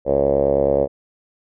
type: tone with low-pass filter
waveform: 5% pulse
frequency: 69.5 Hz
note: C#2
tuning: 5 cents sharp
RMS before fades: -17 dBFS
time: 0.05-0.88 s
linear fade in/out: 50 ms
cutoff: 540 Hz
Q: 6.4
effects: none